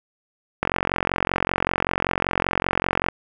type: click train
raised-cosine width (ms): 0.5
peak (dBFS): -4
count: 112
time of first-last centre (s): 0.63-3.086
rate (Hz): 45.2
effects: none